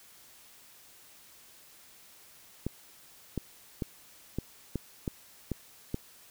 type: clicks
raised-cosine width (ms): 3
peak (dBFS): -18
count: 8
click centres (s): 2.666 / 3.377 / 3.822 / 4.386 / 4.757 / 5.078 / 5.517 / 5.944
effects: white hiss -56 dBFS RMS until 6.3 s